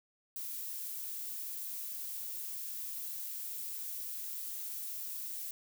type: noise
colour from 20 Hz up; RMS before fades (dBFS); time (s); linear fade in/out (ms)
violet; -41; 0.36-5.51; 0
effects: none